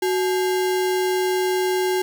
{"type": "tone with sample-and-hold", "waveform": "sine", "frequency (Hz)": 370, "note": "F#4", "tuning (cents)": 0, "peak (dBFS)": -18, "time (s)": [0.02, 2.02], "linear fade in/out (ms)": 5, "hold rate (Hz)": 1225, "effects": []}